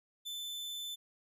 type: tone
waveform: 40% pulse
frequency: 3522 Hz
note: A7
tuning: 1 cent sharp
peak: -38 dBFS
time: 0.25-0.96 s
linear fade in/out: 20 ms
effects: none